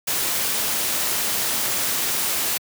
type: noise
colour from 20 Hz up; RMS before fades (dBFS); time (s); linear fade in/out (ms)
white; -23; 0.07-2.58; 10
effects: high-pass 100 Hz 12 dB/octave